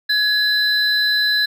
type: tone pair together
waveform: triangle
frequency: 1690 / 4020 Hz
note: G#6 / B7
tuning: +30 / +30 cents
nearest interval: octave + minor third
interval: 1500 cents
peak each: -16 / -16 dBFS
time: 0.09-1.46 s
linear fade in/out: 10 ms
effects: none